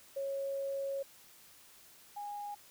sine tone pair in turn, 550 / 821.2 Hz, C#5 / G#5, -14 / -20 cents, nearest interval perfect fifth, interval 694 cents, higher second, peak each -34 / -39 dBFS, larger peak first, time 0.16-1.03 / 2.16-2.55 s, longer first, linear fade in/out 10 ms, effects white hiss -59 dBFS RMS until 2.7 s

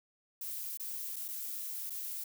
violet noise with dropouts, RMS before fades -40 dBFS, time 0.41-2.24 s, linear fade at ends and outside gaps 5 ms, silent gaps 0.774-0.797 / 1.16-1.164 / 1.282-1.285 / 1.898-1.903 s, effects none

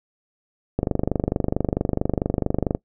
click train, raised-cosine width 2 ms, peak -7 dBFS, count 49, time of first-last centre 0.79-2.749 s, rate 24.5 Hz, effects noise-tail reverb RT60 0.1 s tail -22 dB re dry

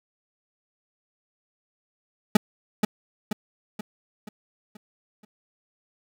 40% pulse tone with echo, 211.5 Hz, G#3, 32 cents sharp, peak -11 dBFS, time 2.35-2.37 s, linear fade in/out 5 ms, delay 480 ms, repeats 6, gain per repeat -6 dB, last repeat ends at 5.25 s, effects none

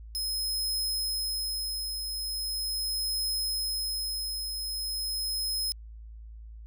sawtooth tone with tremolo, 5130 Hz, E8, 48 cents flat, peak -25 dBFS, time 0.15-5.72 s, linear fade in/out 0 ms, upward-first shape triangle, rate 0.4 Hz, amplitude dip 45%, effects added 55 Hz sine -42 dBFS peak until 6.66 s

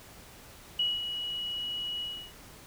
sine tone with ADSR envelope, 2918 Hz, F#7, 25 cents flat, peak -24 dBFS, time 0.79-2.33 s, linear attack 6 ms, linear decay 200 ms, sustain -8 dB, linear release 320 ms, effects pink hiss -51 dBFS RMS until 2.66 s

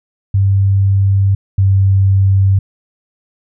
sine tone pair in turn, 98 / 97.04 Hz, G2 / G2, 0 / -17 cents, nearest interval unison, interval 17 cents, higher first, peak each -8 / -7 dBFS, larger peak second, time 0.34-1.35 / 1.58-2.59 s, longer neither, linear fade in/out 5 ms, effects none

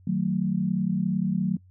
sine chord, D# diminished, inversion none, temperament just, 155.56 / 186.68 / 224 Hz, D#3 / F#3 / A3, 0 / +16 / +31 cents, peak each -30 / -24 / -29 dBFS, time 0.07-1.57 s, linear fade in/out 5 ms, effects noise-tail reverb RT60 0.1 s tail -24 dB re dry + added 92 Hz sine -51 dBFS peak until 1.7 s

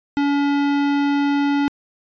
sine tone with hard clipping, 284.4 Hz, C#4, 45 cents sharp, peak -18 dBFS, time 0.17-1.68 s, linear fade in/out 0 ms, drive 18 dB, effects resampled to 16000 Hz

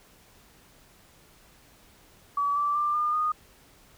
sine tone with pitch steps, 1143 / 1164.3 / 1186 / 1208.2 / 1230.7 Hz, D6 / D6 / D6 / D6 / D#6, -47 / -15 / +17 / +49 / -19 cents, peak -23 dBFS, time 2.37-3.32 s, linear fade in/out 5 ms, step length 190 ms, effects pink hiss -57 dBFS RMS until 3.97 s

